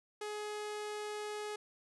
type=tone; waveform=sawtooth; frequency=420.4 Hz; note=G#4; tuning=21 cents sharp; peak=-35 dBFS; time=0.21-1.56 s; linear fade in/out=5 ms; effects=resampled to 24000 Hz